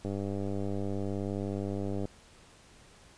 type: click train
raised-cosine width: 2 ms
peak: -22 dBFS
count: 200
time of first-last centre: 0.05-2.054 s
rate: 99.3 Hz
effects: pink hiss -57 dBFS RMS until 3.17 s + resampled to 22050 Hz